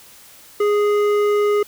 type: tone with hard clipping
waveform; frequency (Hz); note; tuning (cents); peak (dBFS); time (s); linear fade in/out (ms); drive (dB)
triangle; 414.4; G#4; -4; -16; 0.6-1.63; 5; 14
effects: white hiss -45 dBFS RMS until 1.67 s